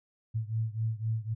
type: beating tone pair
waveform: sine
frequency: 110 / 113.9 Hz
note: A2 / A#2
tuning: 0 / -40 cents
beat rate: 3.9 Hz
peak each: -31 / -33 dBFS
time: 0.34-1.35 s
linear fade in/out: 20 ms
effects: none